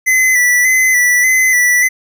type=tone with vibrato; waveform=square; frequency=2000 Hz; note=B6; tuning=21 cents sharp; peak=-9 dBFS; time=0.06-1.89 s; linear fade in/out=20 ms; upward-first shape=square; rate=1.7 Hz; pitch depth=32 cents each way; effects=none